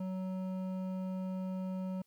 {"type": "tone with hard clipping", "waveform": "sine", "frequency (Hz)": 186.9, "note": "F#3", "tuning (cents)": 18, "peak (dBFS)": -37, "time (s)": [0, 2.02], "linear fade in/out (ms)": 5, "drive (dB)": 10, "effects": ["white hiss -75 dBFS RMS until 2.06 s"]}